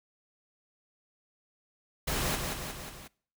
pink noise with echo, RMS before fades -31 dBFS, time 2.07-2.36 s, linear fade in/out 10 ms, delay 180 ms, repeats 4, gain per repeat -4 dB, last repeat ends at 3.08 s, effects noise-tail reverb RT60 0.5 s tail -24 dB re dry

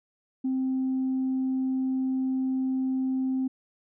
sine tone, 261.6 Hz, C4, in tune, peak -23 dBFS, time 0.44-3.48 s, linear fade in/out 10 ms, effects tanh soft clip ceiling -21 dBFS

